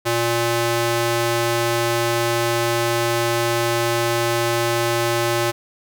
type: tone with high-pass filter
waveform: square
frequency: 117.3 Hz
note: A#2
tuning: 11 cents sharp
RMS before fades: -20 dBFS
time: 0.05-5.52 s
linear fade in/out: 20 ms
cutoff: 300 Hz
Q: 0.63
effects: none